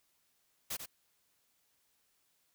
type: noise with echo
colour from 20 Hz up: white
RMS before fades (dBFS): -38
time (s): 0.7-0.77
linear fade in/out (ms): 10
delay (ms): 91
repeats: 1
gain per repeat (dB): -7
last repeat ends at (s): 0.861
effects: white hiss -75 dBFS RMS until 2.54 s